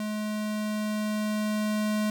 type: tone with level ramp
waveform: square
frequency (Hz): 212.5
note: G#3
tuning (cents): +40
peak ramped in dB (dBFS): -30 to -25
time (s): 0-2.1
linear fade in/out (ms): 2
effects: none